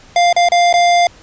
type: tone with dropouts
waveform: square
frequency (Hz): 698.5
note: F5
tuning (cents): 0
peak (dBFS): -9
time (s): 0.16-1.07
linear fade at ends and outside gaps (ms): 2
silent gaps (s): 0.328-0.364 / 0.487-0.519 / 0.728-0.739
effects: pink hiss -43 dBFS RMS until 1.22 s + resampled to 16000 Hz